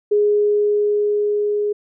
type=tone with level ramp; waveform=sine; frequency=415.3 Hz; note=G#4; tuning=in tune; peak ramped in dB=-12 to -17 dBFS; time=0.11-1.73 s; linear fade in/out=10 ms; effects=none